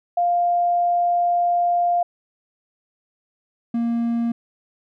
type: tone pair in turn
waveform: sine / triangle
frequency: 700 / 233.6 Hz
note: F5 / A#3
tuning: +4 / +4 cents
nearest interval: octave + perfect fifth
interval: 1900 cents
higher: first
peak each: -16 / -17 dBFS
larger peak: first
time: 0.17-2.03 / 3.74-4.32 s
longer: first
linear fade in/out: 5 ms
effects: none